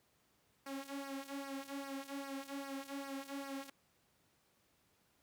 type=tone with flanger; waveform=sawtooth; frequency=275.4 Hz; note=C#4; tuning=11 cents flat; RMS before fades=-45 dBFS; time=0.66-3.7 s; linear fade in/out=5 ms; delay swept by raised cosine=0.27 to 3.67 ms; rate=2.5 Hz; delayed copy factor=-0.75; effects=pink hiss -74 dBFS RMS until 5.22 s + high-pass 80 Hz 12 dB/octave